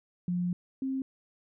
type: tone pair in turn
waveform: sine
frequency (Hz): 177.4 / 265.8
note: F3 / C4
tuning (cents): +27 / +27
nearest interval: perfect fifth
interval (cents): 700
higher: second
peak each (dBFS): -27 / -29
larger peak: first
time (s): 0.28-0.53 / 0.82-1.02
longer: first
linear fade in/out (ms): 2
effects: none